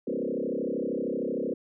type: tone with frequency modulation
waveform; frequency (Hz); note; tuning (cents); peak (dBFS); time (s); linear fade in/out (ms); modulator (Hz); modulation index
sine; 370; F#4; 0; -27; 0.07-1.54; 5; 33; 4.7
effects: none